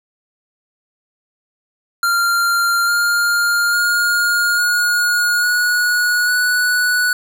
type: tone with pitch steps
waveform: square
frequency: 1389 / 1406 / 1423.1 / 1440.5 / 1458.1 / 1475.9 Hz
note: F6 / F6 / F6 / F#6 / F#6 / F#6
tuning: -10 / +11 / +32 / -47 / -26 / -5 cents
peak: -14 dBFS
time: 2.03-7.13 s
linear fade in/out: 2 ms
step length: 850 ms
effects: none